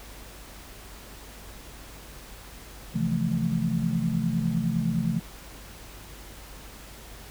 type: chord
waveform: sine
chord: F major seventh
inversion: second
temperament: equal with one note detuned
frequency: 132.49 / 164.81 / 174.61 / 220 Hz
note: C3 / E3 / F3 / A3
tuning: +22 / 0 / 0 / 0 cents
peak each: -31 / -28 / -29 / -28 dBFS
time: 2.94-5.2 s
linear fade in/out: 20 ms
effects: added 50 Hz sine -46 dBFS peak until 7.3 s + pink hiss -46 dBFS RMS until 7.3 s